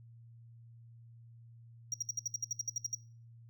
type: tone bursts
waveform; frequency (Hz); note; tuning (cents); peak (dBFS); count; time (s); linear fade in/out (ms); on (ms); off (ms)
triangle; 5710; F8; +37; -31; 13; 1.92-2.948; 2; 20; 64
effects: noise-tail reverb RT60 0.4 s tail -19 dB re dry + added 116 Hz sine -53 dBFS peak until 3.49 s